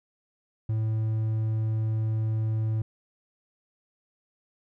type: tone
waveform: triangle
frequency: 110 Hz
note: A2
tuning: in tune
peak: -22 dBFS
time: 0.69-2.82 s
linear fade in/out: 5 ms
effects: none